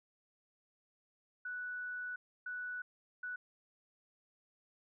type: tone bursts at uneven times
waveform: sine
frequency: 1480 Hz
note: F#6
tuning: in tune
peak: -39 dBFS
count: 3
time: 1.45-2.16 / 2.46-2.82 / 3.23-3.36 s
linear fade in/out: 5 ms
effects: none